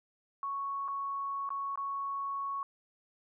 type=tone with dropouts; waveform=sine; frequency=1108.7 Hz; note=C#6; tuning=in tune; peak=-33 dBFS; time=0.43-2.63 s; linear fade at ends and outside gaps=1 ms; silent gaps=0.88-0.884 / 1.491-1.504 / 1.757-1.775 s; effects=none